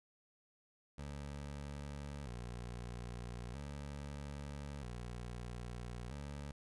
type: tone with vibrato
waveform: 20% pulse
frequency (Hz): 65.41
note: C2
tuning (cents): 0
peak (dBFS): -39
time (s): 0.98-6.52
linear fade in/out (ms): 5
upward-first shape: square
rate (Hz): 0.39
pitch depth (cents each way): 150
effects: resampled to 24000 Hz